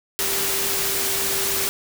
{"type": "tone in noise", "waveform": "sine", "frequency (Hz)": 392, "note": "G4", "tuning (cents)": 0, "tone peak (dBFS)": -32, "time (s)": [0.19, 1.69], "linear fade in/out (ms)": 0, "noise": "white", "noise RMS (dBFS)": -23, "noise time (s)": [0.19, 1.69], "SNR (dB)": -12, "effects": []}